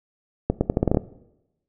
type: accelerating click train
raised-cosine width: 2 ms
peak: -5 dBFS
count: 9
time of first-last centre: 0.5-0.972 s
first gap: 110 ms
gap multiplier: 0.81
effects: noise-tail reverb RT60 0.9 s tail -18 dB re dry